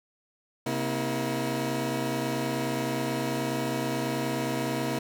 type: tone cluster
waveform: 20% pulse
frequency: 132.6 / 235.8 / 322.9 Hz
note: C3 / A#3 / E4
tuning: +23 / +20 / -36 cents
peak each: -27 dBFS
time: 0.66-4.99 s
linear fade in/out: 5 ms
effects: none